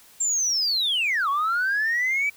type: linear two-way sweep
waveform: sine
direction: down then up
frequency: 7459 to 1087 to 2325 Hz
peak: -19 dBFS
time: 0.2-2.3 s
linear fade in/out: 10 ms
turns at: 1.29 s
effects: tanh soft clip ceiling -18 dBFS + white hiss -52 dBFS RMS until 2.36 s